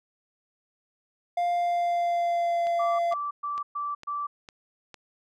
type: tone with pitch glide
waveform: triangle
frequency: 700 to 685.6 Hz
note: F5 to F5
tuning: +4 to -32 cents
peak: -21 dBFS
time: 1.37-3.14 s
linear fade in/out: 5 ms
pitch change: -36 cents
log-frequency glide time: 1.52-2.66 s
type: click train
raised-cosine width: 0.2 ms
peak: -26 dBFS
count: 6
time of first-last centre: 2.67-4.943 s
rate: 2.2 Hz
type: tone bursts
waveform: sine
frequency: 1164 Hz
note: D6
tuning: 16 cents flat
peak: -28 dBFS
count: 5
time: 2.79-4.27 s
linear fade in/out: 10 ms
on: 200 ms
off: 120 ms
effects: none